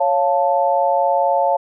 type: chord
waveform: sine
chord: Db augmented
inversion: none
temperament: equal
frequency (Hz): 554.4 / 698.5 / 880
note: Db5 / F5 / A5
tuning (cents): 0 / 0 / 0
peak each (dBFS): -18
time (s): 0-1.57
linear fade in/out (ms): 10
effects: none